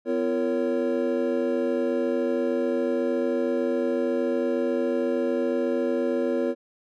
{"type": "tone cluster", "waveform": "triangle", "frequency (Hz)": [252.3, 340.6, 461.4, 555], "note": ["B3", "F4", "A#4", "C#5"], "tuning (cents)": [37, -43, -18, 2], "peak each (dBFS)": -26, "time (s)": [0.05, 6.55], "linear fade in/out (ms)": 50, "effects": []}